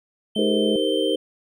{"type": "tone with pitch glide", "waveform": "triangle", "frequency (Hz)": [3100, 3118], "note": ["G7", "G7"], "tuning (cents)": [-20, -10], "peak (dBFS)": -26, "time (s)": [0.35, 1.16], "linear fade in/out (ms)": 10, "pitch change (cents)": 10, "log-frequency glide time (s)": [0.77, 1.03]}
{"type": "harmonic tone", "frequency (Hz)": 212.9, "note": "G#3", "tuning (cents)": 43, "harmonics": [1, 2, 3], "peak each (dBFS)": [-23, -29, -33], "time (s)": [0.36, 0.76], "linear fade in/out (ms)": 2}
{"type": "chord", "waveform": "sine", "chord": "C minor seventh", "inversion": "first", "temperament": "equal", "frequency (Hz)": [311.1, 392, 466.2, 523.3], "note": ["Eb4", "G4", "Bb4", "C5"], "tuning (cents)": [0, 0, 0, 0], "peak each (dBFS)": -25, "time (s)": [0.38, 1.16], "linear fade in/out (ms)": 5}
{"effects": []}